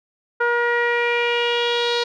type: tone with low-pass filter sweep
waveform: sawtooth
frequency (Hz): 476.4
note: A#4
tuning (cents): +38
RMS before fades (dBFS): -20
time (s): 0.4-2.04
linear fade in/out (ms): 10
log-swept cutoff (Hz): 1500 to 4200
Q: 4
effects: none